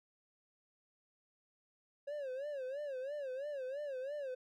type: tone with vibrato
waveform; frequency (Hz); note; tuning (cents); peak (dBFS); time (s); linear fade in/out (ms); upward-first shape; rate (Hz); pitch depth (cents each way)
triangle; 550; C#5; -14; -37; 2.07-4.35; 10; sine; 3; 140
effects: none